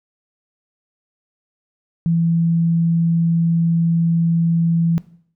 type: tone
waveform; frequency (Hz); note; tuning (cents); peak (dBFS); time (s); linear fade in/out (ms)
sine; 167; E3; +23; -14; 2.06-4.98; 0
effects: noise-tail reverb RT60 0.6 s tail -18 dB re dry